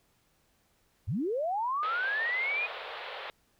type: linear sweep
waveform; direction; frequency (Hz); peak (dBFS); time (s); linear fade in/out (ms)
sine; up; 72 to 2495; -28; 1.07-2.67; 20
type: band-pass noise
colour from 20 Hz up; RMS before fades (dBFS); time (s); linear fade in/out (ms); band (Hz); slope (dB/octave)
pink; -41; 1.83-3.3; 0; 460 to 3900; 48
effects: pink hiss -70 dBFS RMS until 3.59 s

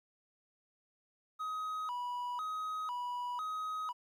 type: tone with vibrato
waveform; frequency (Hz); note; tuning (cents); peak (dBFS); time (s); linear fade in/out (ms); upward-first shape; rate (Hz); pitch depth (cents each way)
triangle; 1111; C#6; +4; -34; 1.39-3.93; 20; square; 1; 220
effects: 12-bit

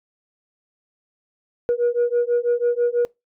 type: beating tone pair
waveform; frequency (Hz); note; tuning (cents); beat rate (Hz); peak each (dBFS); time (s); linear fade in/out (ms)
sine; 477.2 / 483.3; A#4 / B4; +41 / -38; 6.1; -19; 1.69-3.05; 0
effects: noise-tail reverb RT60 0.2 s tail -24 dB re dry + tanh soft clip ceiling -13 dBFS

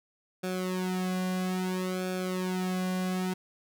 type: tone with flanger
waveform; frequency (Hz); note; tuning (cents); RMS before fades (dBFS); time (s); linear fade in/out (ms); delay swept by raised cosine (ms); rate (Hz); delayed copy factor
sawtooth; 184.4; F#3; -6; -31; 0.43-3.34; 10; 1 to 2.3; 0.6; -0.95
effects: none

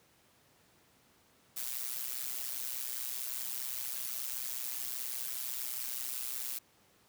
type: noise with amplitude modulation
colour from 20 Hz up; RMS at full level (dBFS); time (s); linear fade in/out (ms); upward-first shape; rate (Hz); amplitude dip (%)
blue; -35; 1.56-6.59; 10; sine; 125; 80
effects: pink hiss -66 dBFS RMS until 7.08 s + high-pass 100 Hz 12 dB/octave

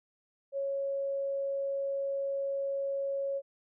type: tone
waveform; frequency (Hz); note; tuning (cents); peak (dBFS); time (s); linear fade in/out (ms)
sine; 552; C#5; -7; -30; 0.52-3.42; 50
effects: none

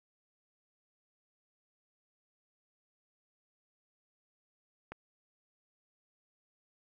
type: click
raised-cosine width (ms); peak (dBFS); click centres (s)
0.5; -27; 4.92
effects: none

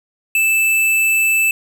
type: tone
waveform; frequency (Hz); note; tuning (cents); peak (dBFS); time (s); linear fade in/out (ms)
square; 2637; E7; 0; -13; 0.35-1.51; 2
effects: none

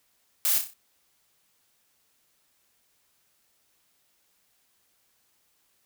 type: noise with echo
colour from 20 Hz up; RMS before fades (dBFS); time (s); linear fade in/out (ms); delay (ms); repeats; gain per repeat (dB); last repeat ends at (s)
blue; -24; 0.45-0.58; 0; 31; 5; -6; 0.735
effects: white hiss -69 dBFS RMS until 5.85 s

